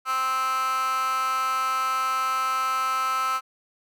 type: tone with high-pass filter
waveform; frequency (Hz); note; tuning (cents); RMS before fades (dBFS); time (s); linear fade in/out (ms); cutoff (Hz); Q
15% pulse; 261.6; C4; 0; -25; 0.05-3.41; 50; 1300; 7.2
effects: none